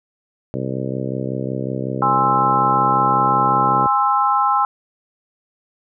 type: harmonic tone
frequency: 65.41 Hz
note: C2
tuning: in tune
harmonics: 2 / 3 / 4 / 5 / 6 / 7 / 8 / 9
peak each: -26 / -28 / -29 / -30 / -31 / -31 / -32 / -33 dBFS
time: 0.54-3.87 s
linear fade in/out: 0 ms
type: chord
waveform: sine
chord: Ab augmented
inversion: none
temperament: equal with one note detuned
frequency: 820.1 / 1046.5 / 1318.5 Hz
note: Ab5 / C6 / E6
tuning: -22 / 0 / 0 cents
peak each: -18 dBFS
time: 2.02-4.65 s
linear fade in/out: 2 ms
effects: none